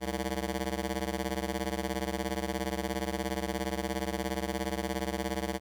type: ring-modulated tone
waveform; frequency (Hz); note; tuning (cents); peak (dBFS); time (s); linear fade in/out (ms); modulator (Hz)
10% pulse; 130.81; C3; 0; -20; 0-5.6; 50; 56.9
effects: none